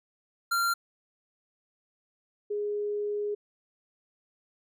square / sine tone pair in turn, 1381 / 414.3 Hz, F6 / G#4, -20 / -4 cents, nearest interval octave + major sixth, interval 2084 cents, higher first, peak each -25 / -28 dBFS, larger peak first, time 0.51-0.74 / 2.5-3.35 s, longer second, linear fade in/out 10 ms, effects none

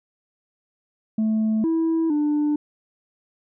sine tone with pitch steps, 218.5 / 326.4 / 296.9 Hz, A3 / E4 / D4, -12 / -17 / +19 cents, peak -16 dBFS, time 1.18-2.56 s, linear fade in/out 5 ms, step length 460 ms, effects tanh soft clip ceiling -17 dBFS

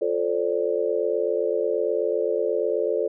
sine chord, D minor seventh, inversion first, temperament just, 352.4 / 440.5 / 528.6 / 587.3 Hz, F4 / A4 / C5 / D5, +16 / +2 / +18 / 0 cents, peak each -29 / -24 / -27 / -28 dBFS, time 0.01-3.08 s, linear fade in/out 10 ms, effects none

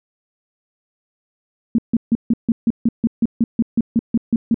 sine tone bursts, 230 Hz, A#3, 23 cents flat, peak -11 dBFS, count 16, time 1.75-4.544 s, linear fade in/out 2 ms, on 34 ms, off 150 ms, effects none

